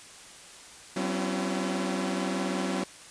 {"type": "tone cluster", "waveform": "sawtooth", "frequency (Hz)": [190.1, 255.4, 276.7, 338.8], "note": ["F#3", "C4", "C#4", "E4"], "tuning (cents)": [47, -42, -3, 48], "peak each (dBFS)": [-27, -31, -31, -31], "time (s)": [0.96, 2.84], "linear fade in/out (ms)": 5, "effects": ["white hiss -48 dBFS RMS until 3.1 s", "resampled to 22050 Hz"]}